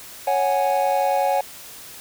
triangle chord, C# suspended fourth, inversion none, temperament equal, 554.4 / 740 / 830.6 Hz, C#5 / F#5 / G#5, 0 / 0 / 0 cents, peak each -20 dBFS, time 0.27-1.41 s, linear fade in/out 5 ms, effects white hiss -40 dBFS RMS until 2 s

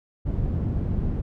white low-pass noise, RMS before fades -25 dBFS, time 0.25-1.22 s, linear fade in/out 20 ms, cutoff 130 Hz, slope 12 dB/octave, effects none

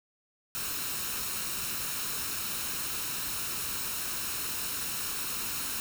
white noise with comb filter, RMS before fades -34 dBFS, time 0.55-5.8 s, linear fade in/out 0 ms, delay 0.74 ms, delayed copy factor +0.5, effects none

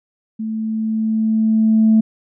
sine tone with level ramp, 220 Hz, A3, in tune, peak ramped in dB -21 to -7 dBFS, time 0.39-2.01 s, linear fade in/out 10 ms, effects tanh soft clip ceiling -5 dBFS

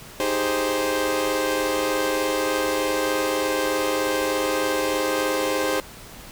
sawtooth chord, Ab major seventh, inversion second, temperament equal, 311.1 / 392 / 415.3 / 523.3 Hz, Eb4 / G4 / Ab4 / C5, 0 / 0 / 0 / 0 cents, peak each -24 / -25 / -26 / -20 dBFS, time 0.2-5.8 s, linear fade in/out 0 ms, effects pink hiss -42 dBFS RMS until 6.31 s

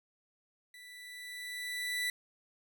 30% pulse tone with level ramp, 1975.5 Hz, B6, in tune, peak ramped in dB -48 to -28 dBFS, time 0.74-2.1 s, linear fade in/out 2 ms, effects none

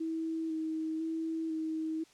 sine tone with vibrato, 320.6 Hz, E4, 48 cents flat, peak -32 dBFS, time 0-2.04 s, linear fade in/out 10 ms, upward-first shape square, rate 1 Hz, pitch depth 17 cents each way, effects white hiss -62 dBFS RMS until 2.13 s + low-pass 7000 Hz 12 dB/octave

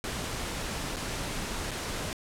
pink noise with dropouts, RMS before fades -34 dBFS, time 0.04-2.13 s, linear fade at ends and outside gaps 1 ms, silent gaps 0.962-0.967 / 1.71-1.714 s, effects low-pass 10000 Hz 12 dB/octave

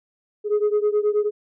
sine beating tone pair, 415.3 / 424.7 Hz, G#4 / G#4, 0 / +39 cents, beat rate 9.4 Hz, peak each -18 / -20 dBFS, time 0.44-1.31 s, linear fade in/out 50 ms, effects tanh soft clip ceiling -14 dBFS

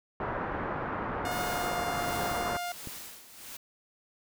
white low-pass noise, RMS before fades -34 dBFS, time 0.2-2.57 s, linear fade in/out 2 ms, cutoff 1400 Hz, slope 24 dB/octave
sawtooth tone with pitch glide, 716 to 704.5 Hz, F5 to F5, +43 to +15 cents, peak -29 dBFS, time 1.25-2.72 s, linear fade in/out 2 ms, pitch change -28 cents, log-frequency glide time 1.39-1.87 s
white noise with tremolo, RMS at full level -42 dBFS, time 1.31-3.57 s, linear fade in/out 5 ms, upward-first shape sine, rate 1.4 Hz, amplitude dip 70%
clicks, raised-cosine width 3 ms, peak -27 dBFS, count 3, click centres 2.234 / 2.315 / 2.873 s
effects none

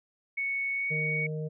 sine tone with pitch glide, 2217 to 2235 Hz, C#7 to C#7, 0 to +14 cents, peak -28 dBFS, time 0.37-1.27 s, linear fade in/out 10 ms, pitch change +14 cents, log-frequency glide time 0.74-0.9 s
harmonic tone, 154.9 Hz, D#3, 7 cents flat, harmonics 1 / 3 / 4, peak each -32 / -37 / -46 dBFS, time 0.9-1.49 s, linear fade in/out 20 ms
effects none

